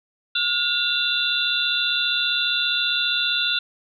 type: tone cluster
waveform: sine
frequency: 1431 / 2746 / 3478 / 3613 / 3976 Hz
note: F6 / F7 / A7 / A7 / B7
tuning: +42 / -30 / -21 / +45 / +11 cents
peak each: -26 dBFS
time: 0.35-3.59 s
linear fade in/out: 5 ms
effects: none